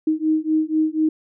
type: beating tone pair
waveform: sine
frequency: 311.1 / 315.2 Hz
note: D#4 / D#4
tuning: 0 / +23 cents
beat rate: 4.1 Hz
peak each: -20 dBFS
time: 0.07-1.09 s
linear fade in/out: 5 ms
effects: none